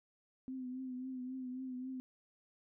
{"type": "tone with vibrato", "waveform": "sine", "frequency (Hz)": 256.4, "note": "C4", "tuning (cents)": -35, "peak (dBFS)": -40, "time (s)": [0.48, 2], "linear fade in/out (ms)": 0, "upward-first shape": "triangle", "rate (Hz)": 3.7, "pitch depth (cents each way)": 49, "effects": []}